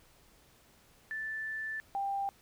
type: tone pair in turn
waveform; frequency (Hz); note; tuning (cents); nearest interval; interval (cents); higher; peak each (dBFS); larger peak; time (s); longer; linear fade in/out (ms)
sine; 1760 / 792.4; A6 / G5; 0 / +18; octave + major second; 1382; first; -35 / -31; second; 1.11-1.8 / 1.95-2.29; first; 0
effects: pink hiss -63 dBFS RMS until 2.41 s